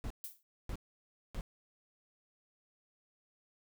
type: noise bursts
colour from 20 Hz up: brown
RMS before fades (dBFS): -39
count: 3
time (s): 0.04-1.409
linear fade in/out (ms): 0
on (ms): 63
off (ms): 590
type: noise with exponential decay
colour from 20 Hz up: violet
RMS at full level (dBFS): -40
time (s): 0.24-0.43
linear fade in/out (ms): 1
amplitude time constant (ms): 40
effects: none

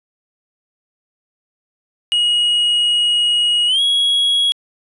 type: tone with pitch glide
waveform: triangle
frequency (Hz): 2893 to 3323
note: F#7 to G#7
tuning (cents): -40 to 0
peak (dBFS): -11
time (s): 2.12-4.52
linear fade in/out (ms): 0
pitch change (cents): +240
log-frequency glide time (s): 3.67-3.81
effects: resampled to 24000 Hz

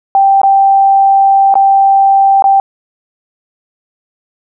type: tone with dropouts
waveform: sine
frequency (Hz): 784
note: G5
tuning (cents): 0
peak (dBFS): -4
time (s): 0.15-2.6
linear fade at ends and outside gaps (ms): 1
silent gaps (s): 0.416-0.433 / 1.541-1.554 / 2.423-2.441
effects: none

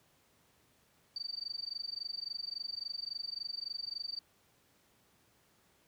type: tone with amplitude modulation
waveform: sine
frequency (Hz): 4615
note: D8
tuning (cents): -31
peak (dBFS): -34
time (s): 1.16-4.19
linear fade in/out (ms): 2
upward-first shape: sine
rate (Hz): 23.6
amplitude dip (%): 100
effects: pink hiss -69 dBFS RMS until 5.87 s + high-pass 80 Hz 12 dB/octave

